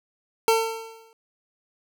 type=tone with exponential decay; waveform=25% pulse; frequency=450.5 Hz; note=A4; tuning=41 cents sharp; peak=-11 dBFS; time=0.48-1.13 s; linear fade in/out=1 ms; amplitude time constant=140 ms; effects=none